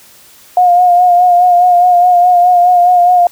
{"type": "tone with vibrato", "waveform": "sine", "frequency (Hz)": 713, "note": "F5", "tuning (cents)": 36, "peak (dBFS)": -4, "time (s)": [0.57, 3.27], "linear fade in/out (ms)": 2, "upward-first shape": "sine", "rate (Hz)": 4.8, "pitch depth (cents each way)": 33, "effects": ["white hiss -41 dBFS RMS until 3.31 s"]}